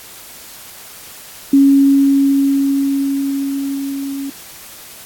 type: tone with level ramp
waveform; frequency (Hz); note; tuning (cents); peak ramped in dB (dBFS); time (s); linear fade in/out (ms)
sine; 276.2; C#4; -6; -5 to -21; 1.53-4.3; 5
effects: white hiss -36 dBFS RMS until 5.05 s + AAC 64 kbps